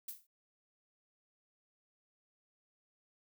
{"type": "noise with exponential decay", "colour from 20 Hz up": "violet", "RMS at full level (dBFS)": -39, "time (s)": [0.08, 0.27], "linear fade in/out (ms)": 5, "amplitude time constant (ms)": 40, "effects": []}